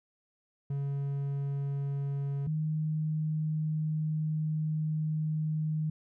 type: tone pair in turn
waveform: triangle / sine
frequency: 140 / 155.19 Hz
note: C#3 / D#3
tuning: +18 / -4 cents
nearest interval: major second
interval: 178 cents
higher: second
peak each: -28 dBFS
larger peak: neither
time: 0.7-2.47 / 2.47-5.9 s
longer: second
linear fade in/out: 5 ms
effects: none